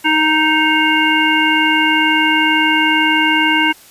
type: harmonic tone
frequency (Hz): 311.1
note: D#4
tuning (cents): 0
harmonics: 1 / 3 / 5 / 7 / 9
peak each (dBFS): -17 / -17 / -17 / -17 / -17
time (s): 0.04-3.73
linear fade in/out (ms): 20
effects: white hiss -43 dBFS RMS until 3.9 s + resampled to 32000 Hz